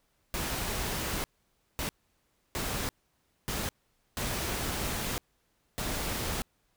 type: noise bursts at uneven times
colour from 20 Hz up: pink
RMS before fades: -33 dBFS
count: 6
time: 0.34-1.24 / 1.79-1.89 / 2.55-2.89 / 3.48-3.69 / 4.17-5.18 / 5.78-6.42 s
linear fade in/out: 0 ms
effects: pink hiss -73 dBFS RMS until 6.76 s